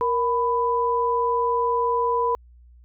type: tone pair together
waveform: sine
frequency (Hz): 469.2 / 995.1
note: A#4 / B5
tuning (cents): +11 / +13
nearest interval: octave + minor second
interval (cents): 1302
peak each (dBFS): -23 / -21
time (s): 0.01-2.35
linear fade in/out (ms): 0
effects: added 60 Hz sine -47 dBFS peak until 2.84 s